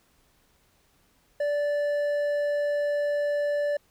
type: tone with hard clipping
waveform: triangle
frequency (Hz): 583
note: D5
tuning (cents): -13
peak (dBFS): -25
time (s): 1.4-3.77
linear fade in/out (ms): 5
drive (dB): 9
effects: pink hiss -65 dBFS RMS until 3.9 s